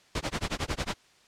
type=noise with tremolo; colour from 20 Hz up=pink; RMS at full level=-28 dBFS; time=0.15-0.95 s; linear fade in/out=2 ms; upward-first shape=sine; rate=11 Hz; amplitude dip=100%; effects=white hiss -60 dBFS RMS until 1.27 s + low-pass 6000 Hz 12 dB/octave